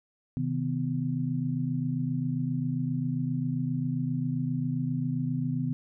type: tone cluster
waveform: sine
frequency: 130.6 / 158.1 / 250.5 Hz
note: C3 / D#3 / B3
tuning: -3 / +28 / +25 cents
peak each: -31 dBFS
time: 0.37-5.73 s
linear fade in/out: 0 ms
effects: none